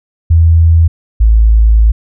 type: tone pair in turn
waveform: sine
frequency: 82.41 / 54.76 Hz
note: E2 / A1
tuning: 0 / -8 cents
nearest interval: perfect fifth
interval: 708 cents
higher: first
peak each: -3 dBFS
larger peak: neither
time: 0.3-0.88 / 1.2-1.92 s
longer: second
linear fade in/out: 10 ms
effects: none